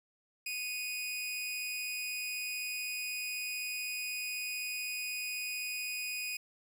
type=tone with amplitude modulation; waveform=sawtooth; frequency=2489 Hz; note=D#7; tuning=in tune; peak=-30 dBFS; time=0.46-6.37 s; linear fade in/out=5 ms; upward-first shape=sine; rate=279 Hz; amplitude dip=50%; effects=none